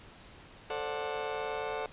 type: chord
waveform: 30% pulse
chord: D dominant seventh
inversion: second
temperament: just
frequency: 440.5 / 528.6 / 587.3 / 734.2 Hz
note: A4 / C5 / D5 / F#5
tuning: +2 / +18 / 0 / -14 cents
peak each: -34 / -38 / -38 / -37 dBFS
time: 0.7-1.86 s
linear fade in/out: 2 ms
effects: pink hiss -53 dBFS RMS until 1.92 s + resampled to 8000 Hz